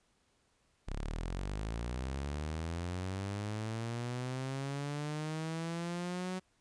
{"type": "linear sweep", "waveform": "sawtooth", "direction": "up", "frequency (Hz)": [32, 186.6], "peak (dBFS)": -32, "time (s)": [0.87, 6.4], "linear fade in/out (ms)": 20, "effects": ["pink hiss -73 dBFS RMS until 6.6 s", "resampled to 22050 Hz"]}